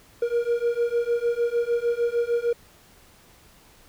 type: beating tone pair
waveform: triangle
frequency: 469.6 / 476.2 Hz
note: A#4 / A#4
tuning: +13 / +37 cents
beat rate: 6.6 Hz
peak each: -23 / -22 dBFS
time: 0.22-2.53 s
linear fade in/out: 5 ms
effects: pink hiss -54 dBFS RMS until 3.88 s